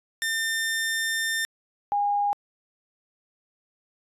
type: tone pair in turn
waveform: sawtooth / sine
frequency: 1800 / 815.6 Hz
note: A6 / G#5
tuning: +39 / -32 cents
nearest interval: octave + major second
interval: 1371 cents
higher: first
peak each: -21 dBFS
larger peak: neither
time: 0.22-1.45 / 1.92-2.33 s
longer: first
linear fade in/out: 0 ms
effects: resampled to 32000 Hz